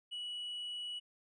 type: tone with hard clipping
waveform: sine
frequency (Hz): 2936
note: F#7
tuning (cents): -14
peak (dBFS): -40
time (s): 0.11-1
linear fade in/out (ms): 20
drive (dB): 2
effects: resampled to 24000 Hz